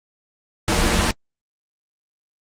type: noise with comb filter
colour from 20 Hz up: pink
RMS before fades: -17 dBFS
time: 0.68-1.11 s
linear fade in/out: 2 ms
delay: 7.4 ms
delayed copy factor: -0.95
effects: low-pass 8000 Hz 12 dB/octave + Opus 24 kbps